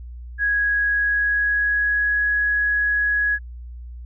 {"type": "tone with pitch glide", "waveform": "sine", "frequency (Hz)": [1659, 1672.5], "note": ["G#6", "G#6"], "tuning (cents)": [-2, 12], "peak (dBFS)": -17, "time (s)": [0.38, 3.39], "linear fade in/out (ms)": 50, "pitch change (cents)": 14, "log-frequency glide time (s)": [0.86, 2.23], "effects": ["added 60 Hz sine -33 dBFS peak until 4.05 s"]}